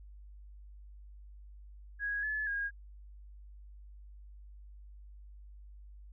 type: tone with pitch steps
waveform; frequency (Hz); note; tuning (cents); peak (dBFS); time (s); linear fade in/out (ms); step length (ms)
sine; 1655 / 1720 / 1632; G#6 / A6 / G#6; -6 / -40 / -31; -32; 1.99-2.71; 50; 240
effects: added 50 Hz sine -49 dBFS peak until 6.12 s